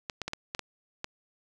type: clicks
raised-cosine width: 0.2 ms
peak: -16 dBFS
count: 7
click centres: 0.098 / 0.217 / 0.28 / 0.334 / 0.549 / 0.593 / 1.044 s
effects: none